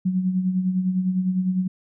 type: tone with tremolo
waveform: sine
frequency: 185 Hz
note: F#3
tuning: in tune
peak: -17 dBFS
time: 0.05-1.68 s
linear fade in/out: 10 ms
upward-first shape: sine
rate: 9.9 Hz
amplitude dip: 55%
effects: none